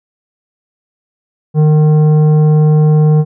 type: tone with tanh clipping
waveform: triangle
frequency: 153 Hz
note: D#3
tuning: 29 cents flat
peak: -7 dBFS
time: 1.54-3.25 s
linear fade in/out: 50 ms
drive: 14 dB
effects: none